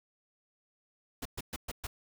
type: noise bursts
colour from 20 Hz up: pink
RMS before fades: -38 dBFS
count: 5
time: 1.22-1.87 s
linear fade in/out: 5 ms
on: 34 ms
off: 120 ms
effects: none